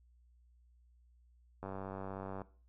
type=click train; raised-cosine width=1 ms; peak=-29 dBFS; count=77; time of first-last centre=1.63-2.418 s; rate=96.5 Hz; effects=noise-tail reverb RT60 0.4 s tail -17 dB re dry + added 60 Hz sine -63 dBFS peak until 2.68 s